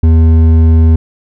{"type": "tone with hard clipping", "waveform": "sine", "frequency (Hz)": 81, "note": "E2", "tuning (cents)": -30, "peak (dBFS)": -5, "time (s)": [0.03, 0.96], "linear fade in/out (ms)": 5, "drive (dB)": 8, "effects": []}